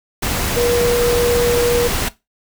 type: tone in noise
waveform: sine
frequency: 480 Hz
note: B4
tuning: 49 cents flat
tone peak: -14 dBFS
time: 0.56-1.88 s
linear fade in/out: 10 ms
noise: pink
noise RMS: -20 dBFS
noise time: 0.22-2.09 s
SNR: +3 dB
effects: noise-tail reverb RT60 0.2 s tail -17 dB re dry